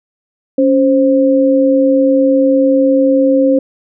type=tone pair together; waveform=sine; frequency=277.3 / 526.2 Hz; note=C#4 / C5; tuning=+1 / +10 cents; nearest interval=major seventh; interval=1109 cents; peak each=-10 dBFS; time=0.58-3.59 s; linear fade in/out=5 ms; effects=none